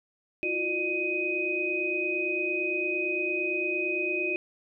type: tone cluster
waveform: sine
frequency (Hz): 333.1 / 361.9 / 602 / 2505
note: E4 / F#4 / D5 / D#7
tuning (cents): +18 / -38 / +43 / +11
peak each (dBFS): -36 / -32 / -37 / -28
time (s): 0.43-4.36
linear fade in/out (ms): 0
effects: none